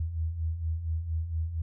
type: beating tone pair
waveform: sine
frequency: 78 / 82.3 Hz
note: D#2 / E2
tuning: +5 / -2 cents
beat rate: 4.3 Hz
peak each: -36 / -29 dBFS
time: 0-1.62 s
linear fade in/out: 5 ms
effects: none